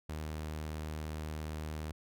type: tone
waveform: sawtooth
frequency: 77.3 Hz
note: D#2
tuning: 11 cents flat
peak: -34 dBFS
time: 0.09-1.92 s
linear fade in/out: 5 ms
effects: none